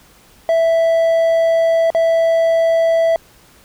triangle tone with dropouts, 659.3 Hz, E5, in tune, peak -9 dBFS, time 0.49-3.16 s, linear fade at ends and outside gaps 1 ms, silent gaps 1.903-1.948 s, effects pink hiss -48 dBFS RMS until 3.64 s

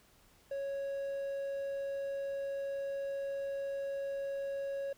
triangle tone, 553 Hz, C#5, 4 cents flat, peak -33 dBFS, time 0.51-4.93 s, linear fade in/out 5 ms, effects pink hiss -65 dBFS RMS until 4.97 s

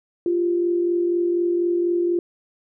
sine tone pair together, 347.2 / 391.3 Hz, F4 / G4, -10 / -3 cents, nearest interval major second, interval 207 cents, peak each -18 / -29 dBFS, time 0.26-2.19 s, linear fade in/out 2 ms, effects none

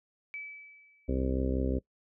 sine tone with exponential decay, 2300 Hz, D7, 37 cents flat, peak -36 dBFS, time 0.34-1.31 s, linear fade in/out 0 ms, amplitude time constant 210 ms
harmonic tone, 65.41 Hz, C2, in tune, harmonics 1 / 2 / 3 / 4 / 5 / 6 / 7 / 8 / 9, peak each -31 / -38 / -39 / -33 / -42 / -37 / -40 / -39 / -45 dBFS, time 1.08-1.79 s, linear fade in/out 10 ms
effects noise-tail reverb RT60 0.1 s tail -20 dB re dry

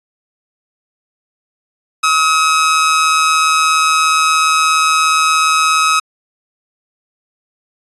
sawtooth tone with amplitude modulation, 1275 Hz, D#6, 42 cents sharp, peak -4 dBFS, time 2.03-6 s, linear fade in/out 10 ms, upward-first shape sine, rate 157 Hz, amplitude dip 50%, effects resampled to 24000 Hz

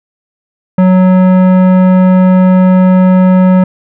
sine tone with tanh clipping, 185 Hz, F#3, in tune, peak -5 dBFS, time 0.78-3.64 s, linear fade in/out 5 ms, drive 15 dB, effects none

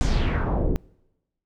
brown noise with low-pass filter sweep, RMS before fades -22 dBFS, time 0.01-0.76 s, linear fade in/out 0 ms, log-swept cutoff 8000 to 320 Hz, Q 2.5, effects noise-tail reverb RT60 1.0 s tail -26 dB re dry

